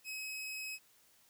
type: tone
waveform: sawtooth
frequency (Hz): 2553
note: D#7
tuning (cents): +44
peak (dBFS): -37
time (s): 0.04-0.79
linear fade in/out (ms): 50
effects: white hiss -67 dBFS RMS until 1.29 s